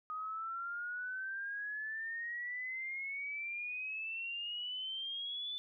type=exponential sweep; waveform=sine; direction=up; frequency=1244.5 to 3520 Hz; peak=-38 dBFS; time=0.1-5.58 s; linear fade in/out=0 ms; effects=none